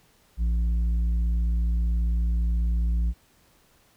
triangle tone with tanh clipping, 57.4 Hz, A#1, 26 cents flat, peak -22 dBFS, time 0.37-3.14 s, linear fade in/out 50 ms, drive 10 dB, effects pink hiss -61 dBFS RMS until 3.96 s

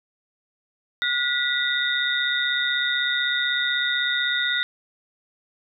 sine tone cluster, 1445 / 1957 / 3628 / 3764 Hz, F#6 / B6 / A#7 / A#7, -41 / -16 / -48 / +16 cents, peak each -25 / -26 / -26 / -29 dBFS, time 1.02-4.63 s, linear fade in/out 0 ms, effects none

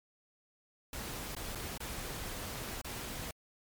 pink noise with dropouts, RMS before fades -41 dBFS, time 0.93-3.31 s, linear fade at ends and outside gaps 2 ms, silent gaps 1.351-1.365 / 1.55-1.555 / 1.777-1.803 / 2.815-2.845 s, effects MP3 96 kbps

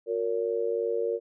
sine tone with amplitude modulation, 463.4 Hz, A#4, 10 cents flat, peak -21 dBFS, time 0.06-1.2 s, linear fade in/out 50 ms, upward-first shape sine, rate 103 Hz, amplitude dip 95%, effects none

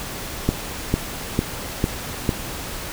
click train, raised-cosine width 3 ms, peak -4 dBFS, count 5, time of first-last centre 0.49-2.292 s, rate 2.22 Hz, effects pink hiss -31 dBFS RMS until 2.92 s

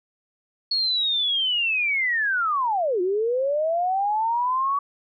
sine linear two-way sweep, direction down then up, 4372 to 349.2 to 1139 Hz, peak -20 dBFS, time 0.71-4.79 s, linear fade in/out 5 ms, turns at 3.01 s, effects none

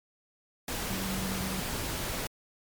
sine tone in noise, 190 Hz, F#3, 46 cents sharp, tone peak -34 dBFS, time 0.9-1.6 s, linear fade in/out 2 ms, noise pink, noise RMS -34 dBFS, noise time 0.68-2.27 s, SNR -3 dB, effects MP3 96 kbps

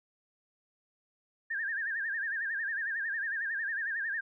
sine tone with vibrato, 1707 Hz, G#6, 47 cents sharp, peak -31 dBFS, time 1.5-4.21 s, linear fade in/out 10 ms, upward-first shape sine, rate 11 Hz, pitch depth 140 cents each way, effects none

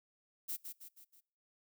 violet noise with echo, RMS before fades -39 dBFS, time 0.48-0.57 s, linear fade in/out 20 ms, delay 160 ms, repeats 4, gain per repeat -6 dB, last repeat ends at 1.21 s, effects noise-tail reverb RT60 0.6 s tail -25 dB re dry

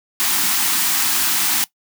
white band-stop noise, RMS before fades -18 dBFS, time 0.2-1.64 s, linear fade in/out 0 ms, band 350 to 750 Hz, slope 48 dB/octave, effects noise-tail reverb RT60 0.1 s tail -19 dB re dry + high-pass 200 Hz 12 dB/octave

